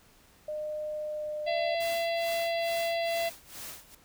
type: tone with pitch glide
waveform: sine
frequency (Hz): 608 to 603.1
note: D#5 to D5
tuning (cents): -40 to +46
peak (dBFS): -32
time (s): 0.48-1.75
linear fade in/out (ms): 5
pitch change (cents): -14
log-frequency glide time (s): 0.9-1.5
type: harmonic tone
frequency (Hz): 674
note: E5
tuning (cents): +38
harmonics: 1 / 3 / 4 / 5 / 6 / 7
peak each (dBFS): -28 / -38 / -40 / -42 / -44 / -45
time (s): 1.46-3.3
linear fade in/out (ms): 20
type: noise with tremolo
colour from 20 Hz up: white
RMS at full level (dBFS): -41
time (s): 1.8-3.95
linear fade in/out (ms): 5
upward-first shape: sine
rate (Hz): 2.3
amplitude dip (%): 90
effects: pink hiss -60 dBFS RMS until 4.04 s